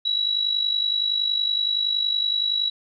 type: tone with amplitude modulation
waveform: sine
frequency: 3900 Hz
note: B7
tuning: 23 cents flat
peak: -17 dBFS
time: 0.05-2.7 s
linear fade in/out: 10 ms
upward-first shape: sine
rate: 50.7 Hz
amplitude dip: 70%
effects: none